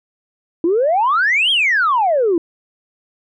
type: exponential two-way sweep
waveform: sine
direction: up then down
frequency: 320 to 3322 to 320 Hz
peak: -11 dBFS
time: 0.64-2.38 s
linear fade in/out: 2 ms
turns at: 1.51 s
effects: tanh soft clip ceiling -8 dBFS